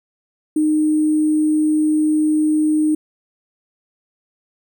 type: tone with sample-and-hold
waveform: sine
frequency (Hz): 307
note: D#4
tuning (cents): -23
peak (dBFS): -13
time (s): 0.56-2.95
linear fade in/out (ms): 5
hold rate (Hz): 8820
effects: none